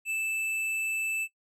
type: tone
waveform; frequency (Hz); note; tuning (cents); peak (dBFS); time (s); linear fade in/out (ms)
square; 2637; E7; 0; -29; 0.05-1.28; 50
effects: noise-tail reverb RT60 0.1 s tail -18 dB re dry + low-pass 12000 Hz 12 dB/octave